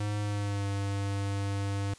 square tone with pitch glide, 103.83 to 99.6 Hz, G#2 to G2, 0 to +28 cents, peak -30 dBFS, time 0-1.94 s, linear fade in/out 5 ms, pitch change -72 cents, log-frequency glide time 0.21-0.66 s, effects white hiss -55 dBFS RMS until 1.98 s + resampled to 22050 Hz

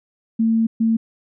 sine tone bursts at uneven times, 225.4 Hz, A3, 42 cents sharp, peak -14 dBFS, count 2, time 0.39-0.67 / 0.8-0.97 s, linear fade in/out 10 ms, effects none

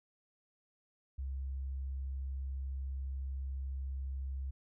sine tone, 67 Hz, C2, 42 cents sharp, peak -36 dBFS, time 1.18-4.51 s, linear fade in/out 10 ms, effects none

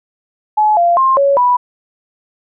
sine tone with pitch steps, 852 / 691 / 1059 / 558 / 984 Hz, G#5 / F5 / C6 / C#5 / B5, +44 / -19 / +21 / +11 / -7 cents, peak -8 dBFS, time 0.57-1.57 s, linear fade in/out 10 ms, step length 200 ms, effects none

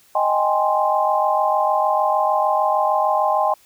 sine chord, Ab major seventh, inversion second, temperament equal, 622.3 / 784 / 830.6 / 1046.5 Hz, Eb5 / G5 / Ab5 / C6, 0 / 0 / 0 / 0 cents, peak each -21 dBFS, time 0.15-3.54 s, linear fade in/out 5 ms, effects white hiss -54 dBFS RMS until 3.65 s

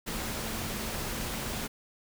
sine tone in noise, 222.4 Hz, A3, 19 cents sharp, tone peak -43 dBFS, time 0.06-1.68 s, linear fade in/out 20 ms, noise pink, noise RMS -35 dBFS, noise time 0.06-1.68 s, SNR -11 dB, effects none

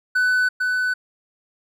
triangle tone with echo, 1499 Hz, F#6, 22 cents sharp, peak -14 dBFS, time 0.15-0.49 s, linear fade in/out 10 ms, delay 450 ms, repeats 1, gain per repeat -3 dB, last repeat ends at 0.94 s, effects none

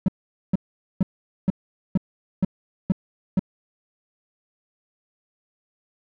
triangle tone bursts, 187.8 Hz, F#3, 26 cents sharp, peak -13 dBFS, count 8, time 0.06-3.394 s, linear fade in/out 2 ms, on 23 ms, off 450 ms, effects none

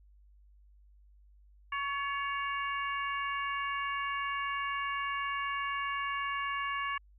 harmonic tone with a mistuned harmonic, 559 Hz, C#5, 14 cents sharp, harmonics 2 / 3 / 4 / 5, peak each -34 / -38 / -40 / -42 dBFS, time 1.72-6.98 s, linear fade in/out 5 ms, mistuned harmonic 3, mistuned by +33 cents, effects added 50 Hz sine -57 dBFS peak until 7.18 s

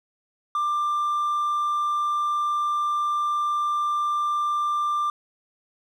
triangle tone, 1187 Hz, D6, 18 cents sharp, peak -19 dBFS, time 0.55-5.1 s, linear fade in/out 2 ms, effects tanh soft clip ceiling -15 dBFS

